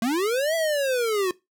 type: linear two-way sweep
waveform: square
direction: up then down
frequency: 216.1 to 667 to 355.6 Hz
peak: -22 dBFS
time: 0.02-1.31 s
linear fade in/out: 2 ms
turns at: 0.55 s
effects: noise-tail reverb RT60 0.2 s tail -20 dB re dry